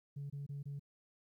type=tone bursts; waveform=sine; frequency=141.7 Hz; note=C#3; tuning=38 cents sharp; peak=-39 dBFS; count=4; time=0.16-0.795 s; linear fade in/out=10 ms; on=140 ms; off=25 ms; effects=tanh soft clip ceiling -38 dBFS + 13-bit